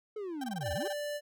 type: linear two-way sweep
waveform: triangle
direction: down then up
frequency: 440 to 69.3 to 440 Hz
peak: -34 dBFS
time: 0.16-0.88 s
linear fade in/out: 5 ms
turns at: 0.73 s
type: tone bursts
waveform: 35% pulse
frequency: 784 Hz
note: G5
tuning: in tune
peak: -35 dBFS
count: 11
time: 0.41-0.929 s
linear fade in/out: 5 ms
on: 29 ms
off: 20 ms
type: tone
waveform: square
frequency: 587.3 Hz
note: D5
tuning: in tune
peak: -35 dBFS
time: 0.61-1.21 s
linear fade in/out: 50 ms
effects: none